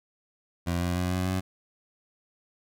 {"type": "tone with pitch steps", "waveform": "20% pulse", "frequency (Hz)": [86.6, 88.27, 89.97, 91.7, 93.46], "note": ["F2", "F2", "F#2", "F#2", "F#2"], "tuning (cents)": [-14, 19, -48, -15, 18], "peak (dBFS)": -21, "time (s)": [0.66, 1.41], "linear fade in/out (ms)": 20, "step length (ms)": 150, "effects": []}